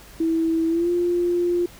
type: tone with pitch glide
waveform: sine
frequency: 326.6 to 350 Hz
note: E4 to F4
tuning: -16 to +4 cents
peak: -18 dBFS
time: 0.2-1.66 s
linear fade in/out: 5 ms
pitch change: +120 cents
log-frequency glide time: 0.68-0.9 s
effects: added 50 Hz sine -49 dBFS peak until 1.79 s + pink hiss -46 dBFS RMS until 1.79 s